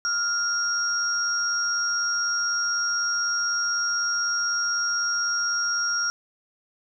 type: tone pair together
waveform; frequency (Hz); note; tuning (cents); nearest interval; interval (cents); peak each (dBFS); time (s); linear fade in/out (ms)
sine; 1400 / 5604; F6 / F8; +4 / +5; 2 octaves; 2401; -25; 0.05-6.1; 0
effects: none